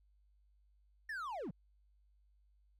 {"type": "linear sweep", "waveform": "triangle", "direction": "down", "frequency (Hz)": [1842, 128.7], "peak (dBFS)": -38, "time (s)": [1.09, 1.51], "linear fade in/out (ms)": 5, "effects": ["added 50 Hz sine -67 dBFS peak until 2.79 s"]}